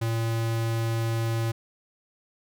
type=tone; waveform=square; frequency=114.1 Hz; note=A#2; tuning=37 cents flat; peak=-25 dBFS; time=0.01-1.52 s; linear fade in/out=10 ms; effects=none